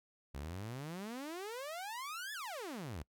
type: exponential two-way sweep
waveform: sawtooth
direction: up then down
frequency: 64.3 to 1769 to 64.3 Hz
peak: -38 dBFS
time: 0.34-3.03 s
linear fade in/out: 10 ms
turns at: 2.33 s
effects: noise-tail reverb RT60 0.1 s tail -24 dB re dry

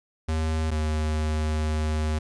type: tone pair in turn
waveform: square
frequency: 79.1 / 77.29 Hz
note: D#2 / D#2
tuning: +29 / -11 cents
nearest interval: unison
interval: 40 cents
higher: first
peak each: -24 dBFS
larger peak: neither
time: 0.28-0.71 / 0.71-2.19 s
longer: second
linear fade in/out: 10 ms
effects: resampled to 22050 Hz + 11-bit

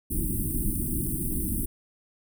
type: band-stop noise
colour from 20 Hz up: pink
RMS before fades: -28 dBFS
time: 0.1-1.66 s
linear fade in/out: 10 ms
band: 360 to 8700 Hz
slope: 96 dB/octave
effects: none

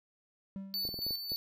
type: tone with exponential decay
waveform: triangle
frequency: 194.4 Hz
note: G3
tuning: 14 cents flat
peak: -34 dBFS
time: 0.56-1.12 s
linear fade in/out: 0 ms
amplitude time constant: 120 ms
type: tone with tremolo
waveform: square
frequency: 4498 Hz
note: C#8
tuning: 24 cents sharp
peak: -33 dBFS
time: 0.74-1.36 s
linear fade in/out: 0 ms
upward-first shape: square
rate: 3.6 Hz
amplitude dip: 50%
type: clicks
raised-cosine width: 2 ms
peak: -31 dBFS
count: 7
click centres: 0.852 / 0.89 / 0.942 / 0.99 / 1.066 / 1.108 / 1.319 s
effects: none

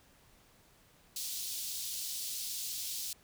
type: high-pass noise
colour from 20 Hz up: pink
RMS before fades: -39 dBFS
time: 1.16-3.13 s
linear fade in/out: 2 ms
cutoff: 3800 Hz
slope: 24 dB/octave
effects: pink hiss -64 dBFS RMS until 3.23 s

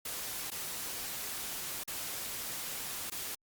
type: noise with dropouts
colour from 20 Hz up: white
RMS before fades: -39 dBFS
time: 0.05-3.35 s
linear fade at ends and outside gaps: 5 ms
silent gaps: 0.504-0.516 / 1.836-1.877 / 3.1-3.118 s
effects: Opus 48 kbps

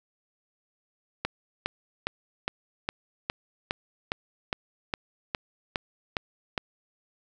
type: click train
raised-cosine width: 0.3 ms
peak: -11 dBFS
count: 14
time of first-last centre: 1.25-6.578 s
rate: 2.44 Hz
effects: none

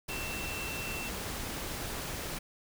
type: tone in noise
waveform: sine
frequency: 2688 Hz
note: E7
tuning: 33 cents sharp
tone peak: -39 dBFS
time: 0.09-1.09 s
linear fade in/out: 10 ms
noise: pink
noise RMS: -38 dBFS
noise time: 0.08-2.39 s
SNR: -4 dB
effects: none

